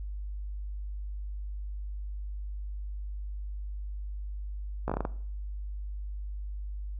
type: slowing click train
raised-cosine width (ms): 1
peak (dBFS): -16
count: 7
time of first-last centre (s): 4.88-5.051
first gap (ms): 16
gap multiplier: 1.23
effects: noise-tail reverb RT60 0.5 s tail -17 dB re dry + added 50 Hz sine -34 dBFS peak until 6.99 s